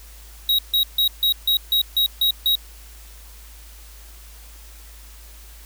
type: tone bursts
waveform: square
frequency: 3816 Hz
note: A#7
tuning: 40 cents sharp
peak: -16 dBFS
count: 9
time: 0.49-2.554 s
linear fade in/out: 2 ms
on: 96 ms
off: 150 ms
effects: added 53 Hz sine -41 dBFS peak until 5.65 s + white hiss -47 dBFS RMS until 5.65 s